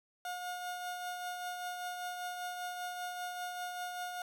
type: tone with tremolo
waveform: 30% pulse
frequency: 718 Hz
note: F5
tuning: 48 cents sharp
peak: -34 dBFS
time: 0.25-4.22 s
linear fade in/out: 2 ms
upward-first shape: triangle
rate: 5.1 Hz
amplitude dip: 40%
effects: 11-bit